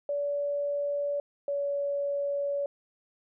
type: tone pair in turn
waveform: sine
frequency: 574 / 567.1 Hz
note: D5 / C#5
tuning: -40 / +39 cents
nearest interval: unison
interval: 21 cents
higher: first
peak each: -27 dBFS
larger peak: neither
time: 0.09-1.2 / 1.48-2.66 s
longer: second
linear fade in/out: 2 ms
effects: none